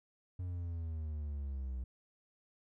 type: linear sweep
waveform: triangle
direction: down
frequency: 91.3 to 61.74 Hz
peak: -35 dBFS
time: 0.39-1.84 s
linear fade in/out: 5 ms
effects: none